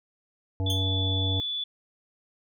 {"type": "harmonic tone", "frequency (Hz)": 95.2, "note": "F#2", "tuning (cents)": 50, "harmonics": [1, 3, 5, 7, 9], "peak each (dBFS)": [-25, -35, -39, -42, -44], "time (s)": [0.6, 1.4], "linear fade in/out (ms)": 0}
{"type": "tone", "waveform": "sine", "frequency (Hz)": 3458, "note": "A7", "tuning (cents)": -31, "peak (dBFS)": -28, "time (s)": [0.66, 1.64], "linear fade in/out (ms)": 5}
{"type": "tone with exponential decay", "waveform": "sawtooth", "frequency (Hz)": 3195, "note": "G7", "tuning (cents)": 32, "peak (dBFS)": -25, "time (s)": [0.7, 0.86], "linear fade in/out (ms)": 1, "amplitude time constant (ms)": 34}
{"effects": []}